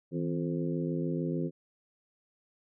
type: harmonic tone with a mistuned harmonic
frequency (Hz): 86.7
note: F2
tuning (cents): -12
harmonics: 2 / 3 / 4 / 5 / 6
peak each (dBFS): -32 / -35 / -36 / -40 / -42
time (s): 0.11-1.51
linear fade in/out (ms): 50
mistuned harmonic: 2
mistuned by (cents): -110
effects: none